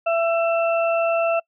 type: harmonic tone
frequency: 668 Hz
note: E5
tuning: 23 cents sharp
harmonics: 1 / 2 / 4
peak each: -18 / -27 / -28 dBFS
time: 0.06-1.4 s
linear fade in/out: 10 ms
effects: noise-tail reverb RT60 0.1 s tail -26 dB re dry